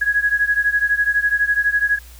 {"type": "beating tone pair", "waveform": "sine", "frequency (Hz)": [1661.2, 1673.2], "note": ["G#6", "G#6"], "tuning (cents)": [0, 12], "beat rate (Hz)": 12, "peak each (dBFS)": [-17, -19], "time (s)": [0.01, 1.99], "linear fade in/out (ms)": 10, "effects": ["added 60 Hz sine -39 dBFS peak until 2.19 s", "white hiss -46 dBFS RMS until 2.19 s"]}